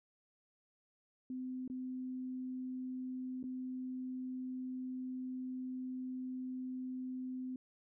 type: tone with dropouts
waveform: sine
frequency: 256 Hz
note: C4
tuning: 38 cents flat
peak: -39 dBFS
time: 1.3-7.56 s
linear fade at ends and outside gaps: 2 ms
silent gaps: 1.678-1.699 / 3.429-3.439 s
effects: none